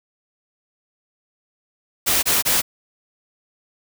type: noise bursts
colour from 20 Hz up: white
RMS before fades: -18 dBFS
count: 3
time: 2.06-2.62 s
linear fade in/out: 20 ms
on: 170 ms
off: 25 ms
effects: none